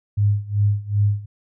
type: tone with tremolo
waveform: sine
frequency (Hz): 102.8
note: G#2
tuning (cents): -17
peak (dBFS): -13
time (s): 0.17-1.26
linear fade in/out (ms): 10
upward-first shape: sine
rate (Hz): 2.6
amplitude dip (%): 90
effects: none

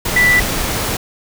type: tone in noise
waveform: sine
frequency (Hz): 1975.5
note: B6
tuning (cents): 0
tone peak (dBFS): -9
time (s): 0.16-0.4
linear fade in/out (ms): 5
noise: pink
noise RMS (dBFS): -19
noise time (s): 0.05-0.97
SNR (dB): +7
effects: none

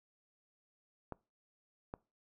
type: clicks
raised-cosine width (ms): 1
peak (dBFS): -27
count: 2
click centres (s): 1.123 / 1.939
effects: noise-tail reverb RT60 0.3 s tail -23 dB re dry

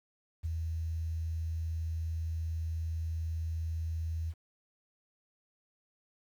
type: tone with ADSR envelope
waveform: sine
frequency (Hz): 81.3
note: E2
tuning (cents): -23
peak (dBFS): -29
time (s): 0.43-4.34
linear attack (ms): 27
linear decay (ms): 8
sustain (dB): -3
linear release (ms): 48
effects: 10-bit

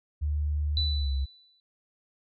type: tone with pitch glide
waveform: sine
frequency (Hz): 74.3 to 67.35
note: D2 to C#2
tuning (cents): +21 to -49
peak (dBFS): -25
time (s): 0.21-1.26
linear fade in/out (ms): 20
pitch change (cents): -170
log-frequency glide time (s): 0.86-1.12
type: tone with exponential decay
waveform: sine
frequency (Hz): 3977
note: B7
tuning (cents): +11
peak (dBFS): -25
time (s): 0.77-1.6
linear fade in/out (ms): 1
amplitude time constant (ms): 180
effects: none

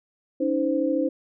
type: tone cluster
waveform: sine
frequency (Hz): 282.6 / 316 / 518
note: C#4 / D#4 / C5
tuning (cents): +34 / +27 / -17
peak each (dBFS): -25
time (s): 0.4-1.09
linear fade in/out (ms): 10
effects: none

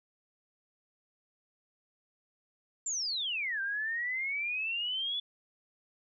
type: exponential two-way sweep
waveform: sine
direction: down then up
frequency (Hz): 7459 to 1561 to 3465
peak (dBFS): -31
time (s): 2.86-5.2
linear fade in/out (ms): 5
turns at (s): 3.61
effects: none

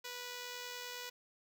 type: tone with amplitude modulation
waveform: 5% pulse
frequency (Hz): 490.9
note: B4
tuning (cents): -10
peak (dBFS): -30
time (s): 0.04-1.1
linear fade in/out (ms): 10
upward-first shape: sine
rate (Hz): 89.8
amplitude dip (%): 30
effects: 12-bit

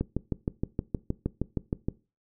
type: click train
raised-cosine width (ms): 3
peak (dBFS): -14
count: 13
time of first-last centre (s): 0.01-1.885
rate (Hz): 6.4
effects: noise-tail reverb RT60 0.3 s tail -20 dB re dry

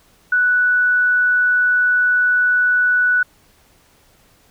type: tone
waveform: sine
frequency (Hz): 1480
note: F#6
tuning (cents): 0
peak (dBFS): -12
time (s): 0.32-3.23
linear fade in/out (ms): 5
effects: pink hiss -54 dBFS RMS until 4.5 s

